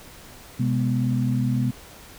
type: tone cluster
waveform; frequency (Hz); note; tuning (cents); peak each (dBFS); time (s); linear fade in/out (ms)
sine; 127.2 / 206.1 / 245.6; C3 / G#3 / B3; -48 / -13 / -9; -22 / -27 / -25; 0.59-1.71; 10
effects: pink hiss -45 dBFS RMS until 2.18 s